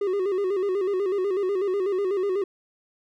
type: tone with vibrato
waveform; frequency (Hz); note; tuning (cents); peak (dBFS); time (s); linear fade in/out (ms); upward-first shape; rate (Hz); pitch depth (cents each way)
triangle; 386.6; G4; -24; -20; 0.01-2.44; 5; square; 8.1; 81
effects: none